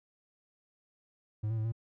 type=tone with pitch steps; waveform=triangle; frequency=107 / 112.4 / 109.2 / 114 Hz; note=A2 / A2 / A2 / A#2; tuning=-48 / +37 / -13 / -38 cents; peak=-28 dBFS; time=1.43-1.722 s; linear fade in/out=10 ms; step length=73 ms; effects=none